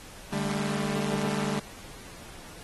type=chord; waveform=sawtooth; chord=D suspended fourth; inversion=none; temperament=equal with one note detuned; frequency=146.83 / 199.31 / 220 Hz; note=D3 / G3 / A3; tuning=0 / +29 / 0 cents; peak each=-29 / -26 / -29 dBFS; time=0.32-1.6 s; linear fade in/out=10 ms; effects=pink hiss -47 dBFS RMS until 2.63 s + AAC 32 kbps